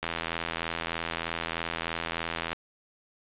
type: click train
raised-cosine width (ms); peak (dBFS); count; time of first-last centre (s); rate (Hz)
0.3; -14; 209; 0.03-2.53; 83.2
effects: resampled to 8000 Hz + 9-bit